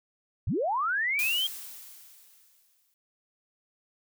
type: linear sweep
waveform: sine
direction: up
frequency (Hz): 60.2 to 3248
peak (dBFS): -25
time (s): 0.47-1.47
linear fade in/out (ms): 5
type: noise with exponential decay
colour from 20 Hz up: blue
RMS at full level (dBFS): -32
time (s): 1.19-2.94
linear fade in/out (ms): 0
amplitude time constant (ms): 380
effects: none